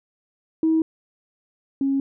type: tone pair in turn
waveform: sine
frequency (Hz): 320.7 / 273.4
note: E4 / C#4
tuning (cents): -48 / -24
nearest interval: minor third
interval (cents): 276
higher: first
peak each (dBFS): -15 / -18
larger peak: first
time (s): 0.63-0.82 / 1.81-2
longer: neither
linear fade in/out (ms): 2
effects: tanh soft clip ceiling -11 dBFS